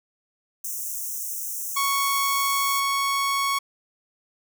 white high-pass noise, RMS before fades -31 dBFS, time 0.64-2.8 s, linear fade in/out 5 ms, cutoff 5700 Hz, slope 96 dB/octave
sawtooth tone, 1108.7 Hz, C#6, in tune, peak -18 dBFS, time 1.76-3.59 s, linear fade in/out 10 ms
effects none

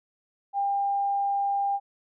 sine tone, 799 Hz, G5, 33 cents sharp, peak -23 dBFS, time 0.53-1.8 s, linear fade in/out 50 ms, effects none

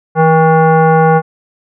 sine tone with frequency modulation, 162.6 Hz, E3, 23 cents flat, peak -5 dBFS, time 0.15-1.22 s, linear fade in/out 50 ms, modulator 640 Hz, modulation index 1.4, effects none

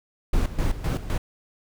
brown noise with tremolo, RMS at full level -22 dBFS, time 0.33-1.18 s, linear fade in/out 5 ms, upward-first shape square, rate 3.9 Hz, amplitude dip 75%, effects none

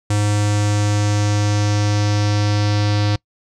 square tone with low-pass filter sweep, 103.83 Hz, G#2, in tune, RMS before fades -17 dBFS, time 0.1-3.16 s, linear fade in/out 5 ms, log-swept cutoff 7900 to 4700 Hz, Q 2.7, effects noise-tail reverb RT60 0.1 s tail -24 dB re dry

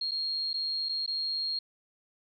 sine tone with dropouts, 4251 Hz, C8, 27 cents sharp, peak -29 dBFS, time 0.01-1.59 s, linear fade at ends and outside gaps 5 ms, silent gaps 0.111-0.116 / 0.532-0.54 / 0.888-0.892 / 1.063-1.076 s, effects none

